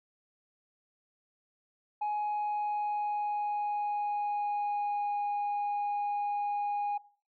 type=tone with pitch glide; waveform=sine; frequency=837 to 821.2 Hz; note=G#5 to G#5; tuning=+13 to -20 cents; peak=-27 dBFS; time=2.01-6.98 s; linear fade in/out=10 ms; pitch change=-33 cents; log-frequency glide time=2.16-5.2 s; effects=noise-tail reverb RT60 0.4 s tail -20 dB re dry + tanh soft clip ceiling -28 dBFS